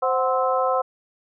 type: harmonic tone with a mistuned harmonic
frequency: 261 Hz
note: C4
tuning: 4 cents flat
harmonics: 2 / 3 / 4 / 5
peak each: -22 / -24 / -25 / -26 dBFS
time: 0.02-0.82 s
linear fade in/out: 10 ms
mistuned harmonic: 3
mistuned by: -90 cents
effects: none